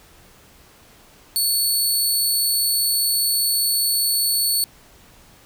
15% pulse tone, 4435 Hz, C#8, in tune, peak -11 dBFS, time 1.36-4.64 s, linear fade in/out 0 ms, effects pink hiss -50 dBFS RMS until 5.45 s

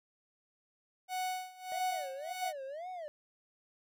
45% pulse tone with tremolo, 740 Hz, F#5, in tune, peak -33 dBFS, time 1.08-2.53 s, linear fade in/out 50 ms, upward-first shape sine, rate 1.6 Hz, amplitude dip 90%
triangle tone with vibrato, 628 Hz, D#5, 16 cents sharp, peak -38 dBFS, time 1.72-3.08 s, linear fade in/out 0 ms, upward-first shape sine, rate 1.9 Hz, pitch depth 290 cents each way
effects none

